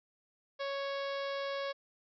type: harmonic tone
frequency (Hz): 554.4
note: C#5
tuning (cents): 0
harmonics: 1 / 2 / 3 / 4 / 5 / 6 / 7 / 8 / 9 / 10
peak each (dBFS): -36 / -42 / -45 / -48 / -53 / -49 / -51 / -53 / -54 / -58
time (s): 0.59-1.73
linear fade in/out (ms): 20
effects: none